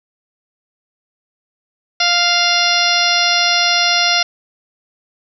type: harmonic tone with a mistuned harmonic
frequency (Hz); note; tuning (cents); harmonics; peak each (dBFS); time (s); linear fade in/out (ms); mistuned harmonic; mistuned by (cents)
698.5; F5; 0; 1 / 2 / 3 / 4 / 5 / 6 / 7 / 8; -20 / -20 / -20 / -20 / -20 / -20 / -20 / -20; 2-4.23; 5; 7; +36
effects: none